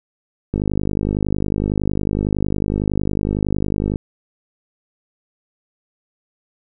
click train, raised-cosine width 3 ms, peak -7 dBFS, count 175, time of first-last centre 0.54-3.958 s, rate 50.9 Hz, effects none

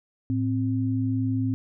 sine tone pair together, 109.7 / 261.9 Hz, A2 / C4, -5 / +2 cents, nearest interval octave + minor third, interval 1507 cents, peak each -25 / -25 dBFS, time 0.3-1.54 s, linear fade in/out 0 ms, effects none

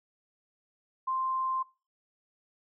sine tone, 1046.5 Hz, C6, in tune, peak -28 dBFS, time 1.07-1.63 s, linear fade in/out 10 ms, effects noise-tail reverb RT60 0.3 s tail -19 dB re dry

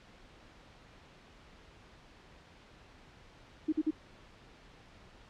sine tone bursts, 311.1 Hz, D#4, in tune, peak -26 dBFS, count 3, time 3.68-3.909 s, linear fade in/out 10 ms, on 45 ms, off 47 ms, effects pink hiss -57 dBFS RMS until 5.29 s + low-pass 4000 Hz 12 dB/octave

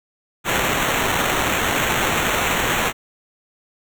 blue noise with sample-and-hold, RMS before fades -20 dBFS, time 0.44-2.93 s, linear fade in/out 50 ms, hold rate 4900 Hz, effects none

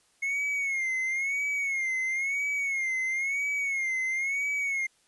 triangle tone with vibrato, 2166 Hz, C#7, 41 cents flat, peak -25 dBFS, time 0.22-4.87 s, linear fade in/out 10 ms, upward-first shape sine, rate 0.99 Hz, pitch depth 91 cents each way, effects white hiss -66 dBFS RMS until 5.07 s + resampled to 24000 Hz

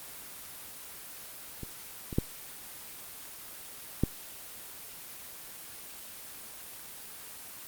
clicks, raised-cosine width 3 ms, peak -25 / -24 / -11 / -11 dBFS, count 4, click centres 1.633 / 2.128 / 2.185 / 4.036 s, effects white hiss -45 dBFS RMS until 7.67 s + Opus 24 kbps

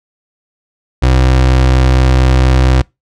30% pulse tone, 64.3 Hz, C2, 30 cents flat, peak -4 dBFS, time 1.02-2.82 s, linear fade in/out 10 ms, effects noise-tail reverb RT60 0.2 s tail -24 dB re dry + low-pass 6000 Hz 12 dB/octave

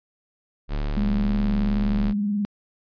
square tone, 36.71 Hz, D1, in tune, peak -24 dBFS, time 0.68-2.14 s, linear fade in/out 50 ms
sine tone with vibrato, 204.9 Hz, G#3, 23 cents flat, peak -21 dBFS, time 0.97-2.45 s, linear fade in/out 0 ms, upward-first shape sine, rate 19 Hz, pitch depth 52 cents each way
effects resampled to 11025 Hz

